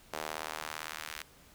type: tone with high-pass filter sweep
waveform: sawtooth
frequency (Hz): 77.78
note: D#2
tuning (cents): 0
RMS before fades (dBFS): -41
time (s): 0.13-1.22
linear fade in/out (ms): 0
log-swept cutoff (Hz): 580 to 1800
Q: 1
effects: pink hiss -59 dBFS RMS until 1.54 s